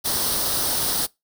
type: noise with comb filter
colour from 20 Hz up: white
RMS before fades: -23 dBFS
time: 0.04-1.07 s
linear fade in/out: 20 ms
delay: 0.21 ms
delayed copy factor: +0.65
effects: noise-tail reverb RT60 0.2 s tail -23 dB re dry